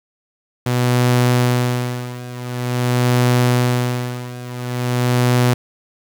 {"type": "tone with tremolo", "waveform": "sawtooth", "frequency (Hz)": 123.47, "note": "B2", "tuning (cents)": 0, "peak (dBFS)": -8, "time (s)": [0.66, 5.54], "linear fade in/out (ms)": 5, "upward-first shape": "sine", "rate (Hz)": 0.47, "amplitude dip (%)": 85, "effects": ["7-bit"]}